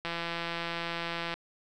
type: click train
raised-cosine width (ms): 0.3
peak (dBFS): -18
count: 219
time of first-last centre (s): 0.05-1.34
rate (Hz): 169
effects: none